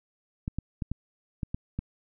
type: clicks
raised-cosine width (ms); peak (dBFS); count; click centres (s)
5; -18; 7; 0.479 / 0.586 / 0.822 / 0.916 / 1.432 / 1.545 / 1.79
effects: none